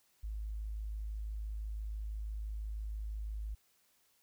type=tone; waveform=sine; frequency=53 Hz; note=G#1; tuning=36 cents sharp; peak=-37 dBFS; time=0.23-3.55 s; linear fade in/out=10 ms; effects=white hiss -72 dBFS RMS until 4.22 s